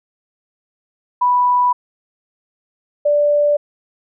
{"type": "tone pair in turn", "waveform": "sine", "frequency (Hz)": [986, 586.3], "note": ["B5", "D5"], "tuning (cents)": [-3, -3], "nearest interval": "major sixth", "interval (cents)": 900, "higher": "first", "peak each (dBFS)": -11, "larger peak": "neither", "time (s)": [[1.21, 1.73], [3.05, 3.57]], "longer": "neither", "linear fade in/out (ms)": 10, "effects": []}